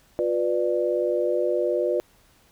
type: chord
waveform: sine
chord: B diminished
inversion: second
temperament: just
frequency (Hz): 355.6 / 493.9 / 592.7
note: F4 / B4 / D5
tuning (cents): +31 / 0 / +16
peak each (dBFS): -25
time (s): 0.19-2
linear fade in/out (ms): 0
effects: pink hiss -59 dBFS RMS until 2.51 s